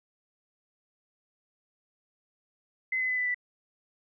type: tone with pitch steps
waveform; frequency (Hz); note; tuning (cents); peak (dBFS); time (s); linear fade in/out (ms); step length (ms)
sine; 2045 / 2027 / 2010 / 1992.5 / 1975.3; C7 / B6 / B6 / B6 / B6; -40 / +45 / +30 / +15 / 0; -26; 2.92-3.345; 5; 85
effects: none

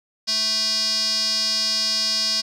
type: tone with band-pass filter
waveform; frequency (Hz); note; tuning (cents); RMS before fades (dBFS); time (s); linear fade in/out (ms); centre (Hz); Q
square; 220; A3; 0; -22; 0.27-2.42; 20; 4900; 8.7
effects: none

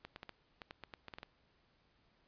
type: clicks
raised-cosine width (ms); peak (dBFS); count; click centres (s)
0.3; -30; 12; 0.05 / 0.161 / 0.231 / 0.293 / 0.618 / 0.709 / 0.837 / 0.938 / 1.083 / 1.138 / 1.185 / 1.231
effects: pink hiss -73 dBFS RMS until 2.27 s + resampled to 11025 Hz

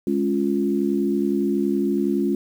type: chord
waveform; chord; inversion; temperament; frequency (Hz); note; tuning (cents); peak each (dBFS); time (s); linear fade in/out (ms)
sine; Db major; second; equal; 207.7 / 277.2 / 349.2; Ab3 / Db4 / F4; 0 / 0 / 0; -23; 0.07-2.35; 2
effects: 8-bit

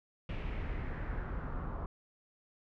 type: noise with low-pass filter sweep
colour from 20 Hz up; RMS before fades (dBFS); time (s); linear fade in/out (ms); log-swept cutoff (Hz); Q
brown; -38; 0.29-1.86; 2; 2700 to 1100; 2.6
effects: none

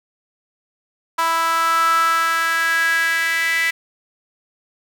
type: tone with high-pass filter sweep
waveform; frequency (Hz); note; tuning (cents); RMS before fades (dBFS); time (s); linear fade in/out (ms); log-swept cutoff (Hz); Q
sawtooth; 329.6; E4; 0; -18; 1.18-3.71; 10; 1100 to 2000; 7.1
effects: none

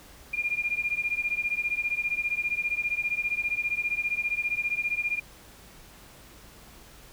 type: beating tone pair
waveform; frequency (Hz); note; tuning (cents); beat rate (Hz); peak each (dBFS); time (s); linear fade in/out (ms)
sine; 2405 / 2420; D7 / D#7; +41 / -49; 15; -29 / -29; 0.33-5.2; 10
effects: added 50 Hz sine -57 dBFS peak until 7.12 s + pink hiss -51 dBFS RMS until 7.12 s

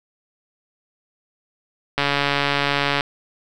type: click train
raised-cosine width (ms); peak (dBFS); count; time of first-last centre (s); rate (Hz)
0.3; -3; 147; 1.98-3.008; 142
effects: none

